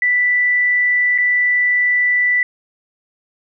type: tone with dropouts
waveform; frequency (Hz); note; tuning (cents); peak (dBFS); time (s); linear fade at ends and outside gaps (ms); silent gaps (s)
sine; 1975.5; B6; 0; -12; 0.02-2.43; 2; 1.179-1.184
effects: none